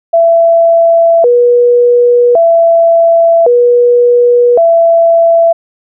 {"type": "tone with vibrato", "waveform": "sine", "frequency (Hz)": 569, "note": "C#5", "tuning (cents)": 45, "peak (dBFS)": -3, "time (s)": [0.13, 5.53], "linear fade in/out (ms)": 10, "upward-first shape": "square", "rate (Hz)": 0.45, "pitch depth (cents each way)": 280, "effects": []}